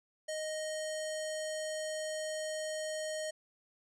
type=tone with low-pass filter; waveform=square; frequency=622.3 Hz; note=D#5; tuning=in tune; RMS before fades=-38 dBFS; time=0.28-3.31 s; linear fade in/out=10 ms; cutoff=8000 Hz; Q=2.8; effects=none